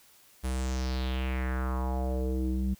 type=tone with low-pass filter sweep; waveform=square; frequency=64.4 Hz; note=C2; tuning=27 cents flat; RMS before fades=-30 dBFS; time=0.43-2.75 s; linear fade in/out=20 ms; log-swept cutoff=11000 to 200 Hz; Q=3.4; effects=white hiss -59 dBFS RMS until 2.79 s